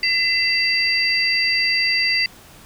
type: tone cluster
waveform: sine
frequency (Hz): 2028 / 2691 / 4672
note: B6 / E7 / D8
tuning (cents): +45 / +35 / -10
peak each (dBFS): -20 / -24 / -19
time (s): 0.03-2.26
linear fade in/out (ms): 2
effects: pink hiss -45 dBFS RMS until 2.65 s